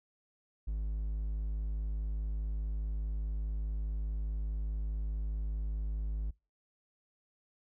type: tone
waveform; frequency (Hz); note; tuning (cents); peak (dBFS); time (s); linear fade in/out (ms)
triangle; 52.4; G#1; +16; -30; 0.67-6.31; 10
effects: noise-tail reverb RT60 0.3 s tail -26 dB re dry